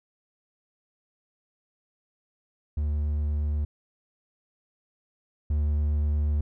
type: tone pair in turn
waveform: triangle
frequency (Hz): 74.3 / 74.3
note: D2 / D2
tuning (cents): +21 / +21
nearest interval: unison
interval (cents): 0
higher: neither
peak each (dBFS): -22 / -20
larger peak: second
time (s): 2.77-3.65 / 5.5-6.41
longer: second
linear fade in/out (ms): 5
effects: none